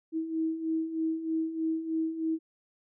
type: beating tone pair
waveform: sine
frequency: 319.5 / 322.7 Hz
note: D#4 / E4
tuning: +46 / -37 cents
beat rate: 3.2 Hz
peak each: -35 / -29 dBFS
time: 0.12-2.39 s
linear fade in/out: 50 ms
effects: none